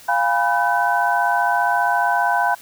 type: tone cluster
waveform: sine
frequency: 699 / 814 / 985 / 1521 Hz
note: F5 / G#5 / B5 / F#6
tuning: +1 / -35 / -5 / +47 cents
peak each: -21 dBFS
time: 0.08-2.55 s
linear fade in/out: 10 ms
effects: white hiss -44 dBFS RMS until 2.61 s